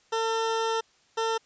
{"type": "tone pair in turn", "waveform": "20% pulse", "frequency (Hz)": [450.6, 450.6], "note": ["A4", "A4"], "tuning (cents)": [41, 41], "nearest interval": "unison", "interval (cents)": 0, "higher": "neither", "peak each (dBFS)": [-20, -20], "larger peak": "neither", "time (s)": [[0.12, 0.81], [1.17, 1.38]], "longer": "first", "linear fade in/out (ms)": 10, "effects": ["white hiss -63 dBFS RMS until 1.45 s", "resampled to 16000 Hz"]}